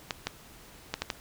clicks, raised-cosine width 0.2 ms, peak -12 dBFS, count 5, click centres 0.108 / 0.27 / 0.94 / 1.02 / 1.102 s, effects pink hiss -52 dBFS RMS until 1.2 s

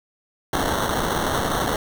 violet noise with sample-and-hold, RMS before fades -23 dBFS, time 0.53-1.76 s, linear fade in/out 2 ms, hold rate 2450 Hz, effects none

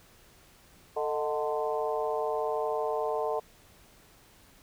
harmonic tone with a mistuned harmonic, 148.1 Hz, D3, 15 cents sharp, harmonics 3 / 4 / 5 / 6 / 7, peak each -31 / -33 / -35 / -37 / -38 dBFS, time 0.96-3.4 s, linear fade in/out 10 ms, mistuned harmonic 4, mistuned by +77 cents, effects pink hiss -58 dBFS RMS until 4.62 s

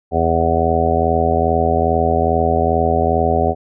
harmonic tone, 82.41 Hz, E2, in tune, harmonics 1 / 2 / 3 / 4 / 5 / 6 / 7 / 8 / 9, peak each -20 / -25 / -23 / -29 / -20 / -25 / -22 / -22 / -18 dBFS, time 0.11-3.55 s, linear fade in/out 50 ms, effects none

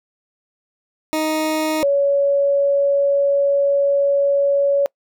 20% pulse / sine tone pair in turn, 312.2 / 561.8 Hz, D#4 / C#5, +6 / +23 cents, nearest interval minor seventh, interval 1017 cents, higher second, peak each -13 dBFS, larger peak neither, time 1.13-1.83 / 1.83-4.86 s, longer second, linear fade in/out 0 ms, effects noise-tail reverb RT60 0.1 s tail -26 dB re dry

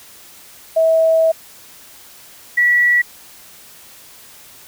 sine tone pair in turn, 648 / 1941.8 Hz, E5 / B6, -30 / -30 cents, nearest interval octave + perfect fifth, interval 1900 cents, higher second, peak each -10 dBFS, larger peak neither, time 0.76-1.32 / 2.57-3.02 s, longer first, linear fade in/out 10 ms, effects white hiss -42 dBFS RMS until 4.67 s

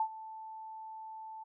sine tone with ADSR envelope, 880 Hz, A5, in tune, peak -26 dBFS, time 0-1.44 s, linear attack 3 ms, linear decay 75 ms, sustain -17 dB, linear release 14 ms, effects none

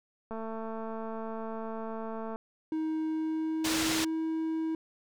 click train, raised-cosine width 1 ms, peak -26 dBFS, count 458, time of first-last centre 0.31-2.359 s, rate 223 Hz
triangle tone with pitch glide, 315.5 to 321 Hz, D#4 to E4, +24 to -46 cents, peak -27 dBFS, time 2.72-4.75 s, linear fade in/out 2 ms, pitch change +30 cents, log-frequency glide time 3.06-4.16 s
white low-pass noise, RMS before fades -32 dBFS, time 3.64-4.05 s, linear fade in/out 10 ms, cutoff 6000 Hz, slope 12 dB/octave
effects none

